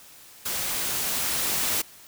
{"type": "noise with level ramp", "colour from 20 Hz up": "white", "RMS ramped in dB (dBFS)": [-29, -25], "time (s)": [0.45, 1.82], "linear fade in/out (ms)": 10, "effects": ["white hiss -49 dBFS RMS until 2.07 s"]}